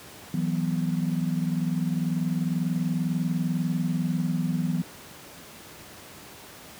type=chord; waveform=sine; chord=E suspended second; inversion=none; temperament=equal; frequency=164.81 / 185 / 246.9 Hz; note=E3 / F#3 / B3; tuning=0 / 0 / 0 cents; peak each=-26 / -28 / -30 dBFS; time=0.34-4.82 s; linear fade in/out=2 ms; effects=pink hiss -45 dBFS RMS until 6.79 s + high-pass 100 Hz 12 dB/octave